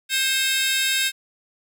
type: tone cluster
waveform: sawtooth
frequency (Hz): 1583 / 2144 / 2625 / 3723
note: G6 / C7 / E7 / A#7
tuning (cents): +17 / +42 / -8 / -3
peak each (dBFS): -22 / -26 / -22 / -20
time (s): 0.09-1.12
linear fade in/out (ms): 50
effects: none